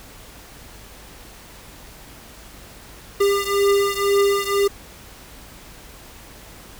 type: beating tone pair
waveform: square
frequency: 400 / 402 Hz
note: G4 / G4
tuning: +35 / +44 cents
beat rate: 2 Hz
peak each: -19 / -21 dBFS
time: 3.2-4.68 s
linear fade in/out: 10 ms
effects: added 50 Hz sine -48 dBFS peak until 6.79 s + pink hiss -43 dBFS RMS until 6.79 s